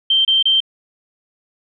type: tone bursts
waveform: sine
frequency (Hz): 3136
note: G7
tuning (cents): 0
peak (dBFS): -11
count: 3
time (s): 0.1-0.604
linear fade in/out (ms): 5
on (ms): 150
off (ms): 27
effects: none